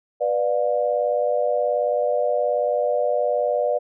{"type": "chord", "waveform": "sine", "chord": "B diminished", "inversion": "none", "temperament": "just", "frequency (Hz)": [493.9, 592.7, 711.2], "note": ["B4", "D5", "F5"], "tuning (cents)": [0, 16, 31], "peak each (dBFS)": [-23, -21, -26], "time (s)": [0.2, 3.79], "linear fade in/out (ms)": 20, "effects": []}